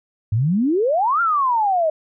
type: exponential two-way sweep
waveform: sine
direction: up then down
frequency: 99.3 to 1413 to 611 Hz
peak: -15 dBFS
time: 0.32-1.9 s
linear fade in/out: 5 ms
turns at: 1.21 s
effects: none